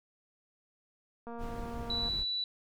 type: click train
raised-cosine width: 1 ms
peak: -31 dBFS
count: 192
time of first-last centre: 1.27-2.086 s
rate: 234 Hz
type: noise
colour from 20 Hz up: brown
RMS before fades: -40 dBFS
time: 1.38-2.25 s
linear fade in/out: 50 ms
type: tone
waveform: sine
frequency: 3951 Hz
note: B7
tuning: in tune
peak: -31 dBFS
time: 1.9-2.44 s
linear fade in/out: 2 ms
effects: none